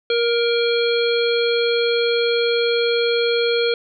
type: harmonic tone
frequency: 470 Hz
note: A#4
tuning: 14 cents sharp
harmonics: 1 / 3 / 5 / 7 / 9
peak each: -17 / -27 / -27 / -26 / -27 dBFS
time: 0.1-3.74 s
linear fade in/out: 2 ms
effects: none